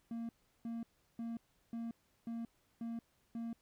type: tone bursts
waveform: triangle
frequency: 230.9 Hz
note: A#3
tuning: 16 cents flat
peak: -37 dBFS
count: 7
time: 0.11-3.53 s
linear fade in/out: 2 ms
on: 180 ms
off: 360 ms
effects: pink hiss -75 dBFS RMS until 3.61 s